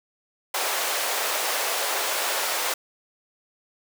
pink high-pass noise, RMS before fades -26 dBFS, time 0.54-2.74 s, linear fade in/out 5 ms, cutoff 500 Hz, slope 24 dB/octave, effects none

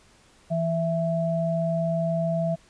sine tone pair together, 165.4 / 661.6 Hz, E3 / E5, +6 / +6 cents, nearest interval 2 octaves, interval 2400 cents, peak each -25 dBFS, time 0.5-2.56 s, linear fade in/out 20 ms, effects pink hiss -57 dBFS RMS until 2.69 s + resampled to 22050 Hz

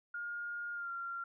sine tone with pitch glide, 1420 to 1380.4 Hz, F6 to F6, +28 to -21 cents, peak -38 dBFS, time 0.14-1.24 s, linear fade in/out 5 ms, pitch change -49 cents, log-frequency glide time 0.73-0.9 s, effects none

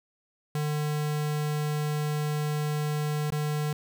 square tone with dropouts, 150 Hz, D3, 37 cents sharp, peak -27 dBFS, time 0.55-3.73 s, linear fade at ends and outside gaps 2 ms, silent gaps 3.304-3.322 s, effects 10-bit

